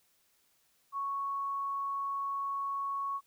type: tone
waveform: sine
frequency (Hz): 1108.7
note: C#6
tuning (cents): 0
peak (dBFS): -32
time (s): 0.92-3.21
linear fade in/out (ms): 50
effects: white hiss -71 dBFS RMS until 3.26 s